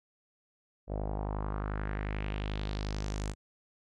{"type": "tone with low-pass filter sweep", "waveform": "sawtooth", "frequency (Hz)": 51.3, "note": "G#1", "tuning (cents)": -21, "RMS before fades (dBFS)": -35, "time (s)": [0.87, 3.35], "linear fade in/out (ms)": 50, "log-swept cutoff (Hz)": [590, 8200], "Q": 2.6, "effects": []}